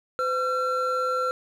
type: tone pair together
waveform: triangle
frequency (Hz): 509 / 1358.9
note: C5 / F6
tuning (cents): -48 / -48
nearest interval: octave + perfect fourth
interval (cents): 1700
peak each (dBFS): -25 / -23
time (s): 0.19-1.31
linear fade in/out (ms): 0
effects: none